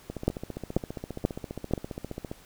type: two click trains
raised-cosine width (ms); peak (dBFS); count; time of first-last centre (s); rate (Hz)
2; -9 / -21; 4 / 34; 0.28-1.736 / 0.1-2.315; 2.06 / 14.9
effects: pink hiss -54 dBFS RMS until 2.45 s